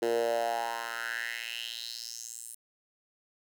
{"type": "tone with high-pass filter sweep", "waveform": "10% pulse", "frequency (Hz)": 116.54, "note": "A#2", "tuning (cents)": 0, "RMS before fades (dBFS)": -34, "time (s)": [0.02, 2.55], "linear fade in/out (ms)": 5, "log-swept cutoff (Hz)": [390, 9600], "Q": 4.4, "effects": []}